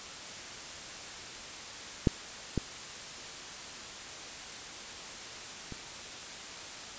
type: clicks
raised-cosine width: 3 ms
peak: -9 / -15 / -28 dBFS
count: 3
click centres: 2.072 / 2.577 / 5.723 s
effects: white hiss -43 dBFS RMS until 6.98 s + resampled to 16000 Hz